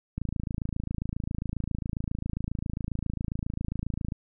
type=click train; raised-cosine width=5 ms; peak=-18 dBFS; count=109; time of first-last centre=0.18-4.122 s; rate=27.4 Hz; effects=none